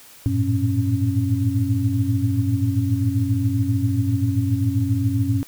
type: tone cluster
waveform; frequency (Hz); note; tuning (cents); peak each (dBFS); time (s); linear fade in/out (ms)
sine; 96.1 / 109.2 / 116.7 / 275.2; G2 / A2 / A#2 / C#4; -34 / -13 / +2 / -12; -23; 0.26-5.43; 0
effects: white hiss -46 dBFS RMS until 5.47 s